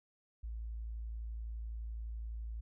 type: tone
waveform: sine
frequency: 55.9 Hz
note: A1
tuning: 28 cents sharp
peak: -39 dBFS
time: 0.43-2.61 s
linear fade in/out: 10 ms
effects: none